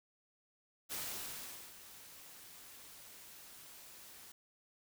white noise with ADSR envelope, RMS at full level -41 dBFS, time 0.89-4.32 s, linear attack 34 ms, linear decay 790 ms, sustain -14 dB, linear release 4 ms, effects none

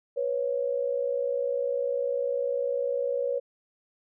sine tone pair together, 490 / 550 Hz, B4 / C#5, -14 / -14 cents, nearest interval major second, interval 200 cents, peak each -28 dBFS, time 0.16-3.4 s, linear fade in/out 20 ms, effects none

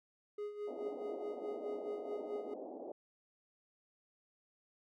triangle tone with tremolo, 415.3 Hz, G#4, in tune, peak -36 dBFS, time 0.38-2.54 s, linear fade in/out 5 ms, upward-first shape sine, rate 4.7 Hz, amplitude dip 65%
white band-pass noise, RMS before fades -46 dBFS, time 0.67-2.92 s, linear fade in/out 5 ms, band 250 to 710 Hz, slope 48 dB/octave
effects none

